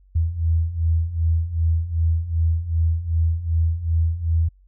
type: beating tone pair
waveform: sine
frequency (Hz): 80.5 / 83.1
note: E2 / E2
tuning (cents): -41 / +15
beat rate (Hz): 2.6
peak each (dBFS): -23 / -19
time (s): 0.15-4.49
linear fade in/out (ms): 10
effects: added 47 Hz sine -50 dBFS peak until 4.67 s